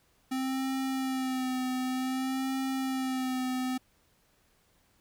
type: tone with vibrato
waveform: square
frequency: 260.5 Hz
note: C4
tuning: 7 cents flat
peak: -30 dBFS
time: 0.31-3.78 s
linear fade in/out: 10 ms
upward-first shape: sine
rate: 0.54 Hz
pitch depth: 33 cents each way
effects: pink hiss -68 dBFS RMS until 5 s